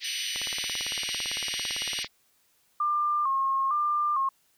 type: band-pass noise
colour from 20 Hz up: white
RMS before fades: -34 dBFS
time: 0-2.08 s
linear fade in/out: 50 ms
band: 1900 to 5000 Hz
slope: 48 dB/octave
type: tone with pitch glide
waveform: 20% pulse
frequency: 2960 to 2896 Hz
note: F#7 to F#7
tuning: 0 to -38 cents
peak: -28 dBFS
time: 0.04-2.03 s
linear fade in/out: 5 ms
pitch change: -38 cents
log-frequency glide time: 0.61-0.96 s
type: click train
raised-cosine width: 0.5 ms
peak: -23 dBFS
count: 31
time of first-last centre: 0.36-2.045 s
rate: 17.8 Hz
type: tone with vibrato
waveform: sine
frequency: 1135 Hz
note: C#6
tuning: 41 cents sharp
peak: -23 dBFS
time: 2.8-4.29 s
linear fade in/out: 5 ms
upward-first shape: square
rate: 1.1 Hz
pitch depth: 88 cents each way
effects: white hiss -67 dBFS RMS until 4.57 s